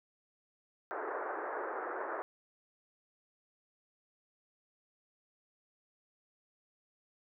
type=band-pass noise; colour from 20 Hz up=pink; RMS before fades=-39 dBFS; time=0.91-2.22 s; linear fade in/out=0 ms; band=350 to 1700 Hz; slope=48 dB/octave; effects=none